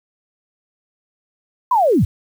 sine linear sweep, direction down, 1040 to 62.4 Hz, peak -11 dBFS, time 1.71-2.05 s, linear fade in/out 5 ms, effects 7-bit

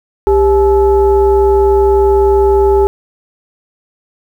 sine tone with frequency modulation, 397.4 Hz, G4, 24 cents sharp, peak -6 dBFS, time 0.27-2.87 s, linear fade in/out 0 ms, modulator 459 Hz, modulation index 0.7, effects 7-bit

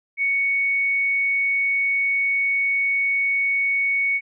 sine tone, 2225 Hz, C#7, 6 cents sharp, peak -18 dBFS, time 0.17-4.21 s, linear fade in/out 50 ms, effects none

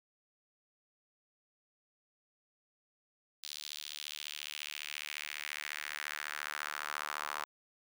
sawtooth tone with high-pass filter sweep, 74.5 Hz, D2, 25 cents sharp, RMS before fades -42 dBFS, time 3.43-7.45 s, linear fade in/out 5 ms, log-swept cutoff 4100 to 1100 Hz, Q 2.3, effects none

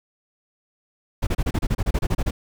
brown noise bursts, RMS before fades -20 dBFS, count 14, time 1.22-2.31 s, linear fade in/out 10 ms, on 50 ms, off 30 ms, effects none

